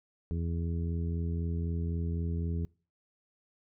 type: harmonic tone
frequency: 83.9 Hz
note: E2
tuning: 31 cents sharp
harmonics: 1 / 2 / 3 / 4 / 5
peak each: -31 / -36 / -43 / -47 / -45 dBFS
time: 0.31-2.65 s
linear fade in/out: 0 ms
effects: noise-tail reverb RT60 0.4 s tail -25 dB re dry